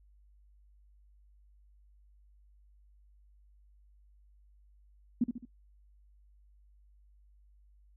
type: tone with echo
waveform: sine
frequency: 240 Hz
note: B3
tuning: 49 cents flat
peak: -23 dBFS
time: 5.21-5.24 s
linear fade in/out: 5 ms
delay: 71 ms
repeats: 3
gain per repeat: -7 dB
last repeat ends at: 5.453 s
effects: noise-tail reverb RT60 0.1 s tail -21 dB re dry + added 50 Hz sine -59 dBFS peak until 7.96 s